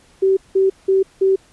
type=tone bursts; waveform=sine; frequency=384.3 Hz; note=G4; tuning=34 cents flat; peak=-11 dBFS; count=4; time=0.22-1.36 s; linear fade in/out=10 ms; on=150 ms; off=180 ms; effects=pink hiss -52 dBFS RMS until 1.52 s + resampled to 24000 Hz